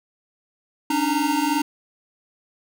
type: tone cluster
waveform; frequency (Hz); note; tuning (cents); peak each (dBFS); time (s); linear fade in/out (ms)
square; 280.3 / 302.8 / 923; C#4 / D#4 / A#5; +19 / -47 / -17; -25 / -24 / -25; 0.9-1.62; 5
effects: none